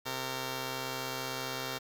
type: tone pair together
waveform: 5% pulse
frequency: 130.81 / 457.9 Hz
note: C3 / A#4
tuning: 0 / -31 cents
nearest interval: octave + minor seventh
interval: 2169 cents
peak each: -26 dBFS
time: 0.05-1.79 s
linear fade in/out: 20 ms
effects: 9-bit